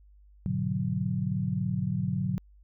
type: chord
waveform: sine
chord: G# half-diminished seventh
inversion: none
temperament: equal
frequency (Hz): 103.83 / 123.47 / 146.83 / 185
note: G#2 / B2 / D3 / F#3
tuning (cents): 0 / 0 / 0 / 0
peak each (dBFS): -34 / -33 / -32 / -30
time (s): 0.46-2.38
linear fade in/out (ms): 0
effects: added 50 Hz sine -53 dBFS peak until 2.63 s